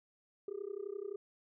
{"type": "tone with amplitude modulation", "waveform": "sine", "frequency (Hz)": 402.2, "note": "G4", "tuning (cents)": 44, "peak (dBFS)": -34, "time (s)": [0.48, 1.16], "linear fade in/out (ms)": 2, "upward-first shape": "sine", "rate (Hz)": 31.7, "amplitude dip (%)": 100, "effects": ["tanh soft clip ceiling -33 dBFS"]}